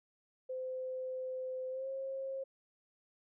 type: tone with pitch glide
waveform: sine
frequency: 515 to 536.3 Hz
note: C5 to C5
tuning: -28 to +43 cents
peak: -37 dBFS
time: 0.49-2.44 s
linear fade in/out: 10 ms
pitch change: +71 cents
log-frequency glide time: 1.7-1.88 s
effects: none